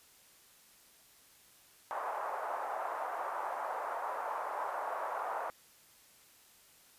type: band-pass noise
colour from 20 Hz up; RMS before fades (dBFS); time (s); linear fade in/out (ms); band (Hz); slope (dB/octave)
white; -38; 1.91-5.5; 0; 610 to 1100; 24
effects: white hiss -62 dBFS RMS until 6.98 s + resampled to 32000 Hz